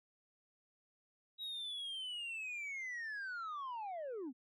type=linear sweep; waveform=sine; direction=down; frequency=3856 to 232.2 Hz; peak=-38 dBFS; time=1.38-4.33 s; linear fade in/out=50 ms; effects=tanh soft clip ceiling -40 dBFS